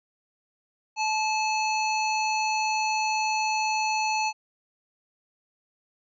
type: harmonic tone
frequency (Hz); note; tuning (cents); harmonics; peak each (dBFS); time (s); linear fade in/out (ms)
866; A5; -28; 1 / 3 / 5 / 7 / 8; -25 / -29 / -34 / -37 / -43; 0.96-4.33; 50
effects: none